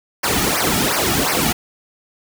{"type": "noise with flanger", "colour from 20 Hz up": "pink", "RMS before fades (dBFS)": -18, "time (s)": [0.23, 1.53], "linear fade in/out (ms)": 10, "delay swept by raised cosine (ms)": [0.27, 1.97], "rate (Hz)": 2.8, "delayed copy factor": -1, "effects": []}